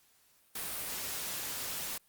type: noise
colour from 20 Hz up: white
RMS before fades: -38 dBFS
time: 0.55-1.98 s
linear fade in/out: 5 ms
effects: white hiss -67 dBFS RMS until 2.08 s + Opus 48 kbps